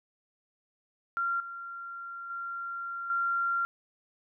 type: tone with level steps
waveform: sine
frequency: 1380 Hz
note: F6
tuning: 21 cents flat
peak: -27 / -38 / -34 / -26 dBFS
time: 1.17-3.65 s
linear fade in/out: 0 ms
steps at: 1.4 / 2.3 / 3.1 s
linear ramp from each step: 2 ms
effects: none